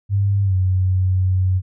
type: tone with pitch glide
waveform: sine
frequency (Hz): 99.7 to 93.02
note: G2 to F#2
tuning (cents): +30 to +10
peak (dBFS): -14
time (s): 0.09-1.62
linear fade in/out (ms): 50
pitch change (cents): -120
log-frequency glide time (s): 0.43-0.55
effects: none